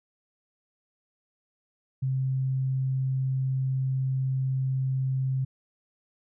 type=tone; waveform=sine; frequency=132 Hz; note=C3; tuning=16 cents sharp; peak=-24 dBFS; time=2.02-5.45 s; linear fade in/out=10 ms; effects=none